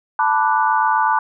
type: chord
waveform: sine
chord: B minor seventh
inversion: third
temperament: equal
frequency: 880 / 987.8 / 1174.7 / 1480 Hz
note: A5 / B5 / D6 / F#6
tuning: 0 / 0 / 0 / 0 cents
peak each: -17 / -19 / -21 / -22 dBFS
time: 0.19-1.19 s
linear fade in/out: 2 ms
effects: none